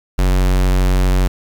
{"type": "tone", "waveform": "square", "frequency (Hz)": 46.25, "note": "F#1", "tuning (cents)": 0, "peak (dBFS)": -12, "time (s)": [0.18, 1.28], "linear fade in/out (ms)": 10, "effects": ["7-bit"]}